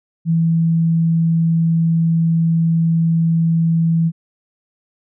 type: tone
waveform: sine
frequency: 164.81 Hz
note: E3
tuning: in tune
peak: -12 dBFS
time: 0.25-4.12 s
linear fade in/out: 50 ms
effects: none